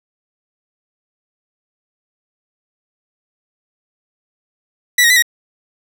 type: tone with pitch steps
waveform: sawtooth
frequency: 1960 / 1876 / 1998 / 1891 Hz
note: B6 / A#6 / B6 / A#6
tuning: -14 / +11 / +20 / +24 cents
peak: -5 dBFS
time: 4.98-5.224 s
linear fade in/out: 5 ms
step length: 61 ms
effects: none